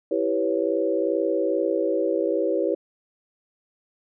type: chord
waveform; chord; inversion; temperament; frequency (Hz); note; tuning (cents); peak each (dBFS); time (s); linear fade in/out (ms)
sine; C# half-diminished seventh; first; equal; 329.6 / 392 / 493.9 / 554.4; E4 / G4 / B4 / C#5; 0 / 0 / 0 / 0; -26; 0.11-2.75; 5
effects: none